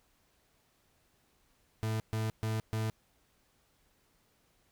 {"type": "tone bursts", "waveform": "40% pulse", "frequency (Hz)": 110, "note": "A2", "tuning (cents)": 0, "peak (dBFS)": -30, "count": 4, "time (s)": [1.83, 2.9], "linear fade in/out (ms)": 0, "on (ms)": 170, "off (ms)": 130, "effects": ["pink hiss -71 dBFS RMS until 4.71 s"]}